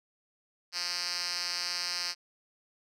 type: tone with band-pass filter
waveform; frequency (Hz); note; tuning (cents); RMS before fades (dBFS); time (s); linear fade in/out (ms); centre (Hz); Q
5% pulse; 176.5; F3; +19; -34; 0.72-2.15; 50; 4600; 3.5
effects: none